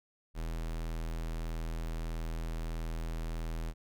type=tone; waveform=square; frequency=40.79 Hz; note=E1; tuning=17 cents flat; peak=-35 dBFS; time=0.34-3.74 s; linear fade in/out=50 ms; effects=none